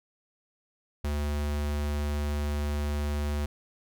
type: tone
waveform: square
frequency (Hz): 73.42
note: D2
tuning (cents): 0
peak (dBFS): -28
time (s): 1.04-3.46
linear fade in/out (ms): 5
effects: none